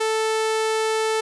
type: tone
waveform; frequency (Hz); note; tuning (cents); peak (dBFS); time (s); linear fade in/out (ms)
sawtooth; 440; A4; 0; -16; 0-1.21; 10
effects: resampled to 24000 Hz